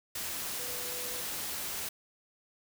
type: tone in noise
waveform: sine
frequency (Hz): 493.9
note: B4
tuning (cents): 0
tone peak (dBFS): -46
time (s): 0.59-1.21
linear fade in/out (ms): 5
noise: white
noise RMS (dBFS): -37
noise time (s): 0.15-1.89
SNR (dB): -12
effects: none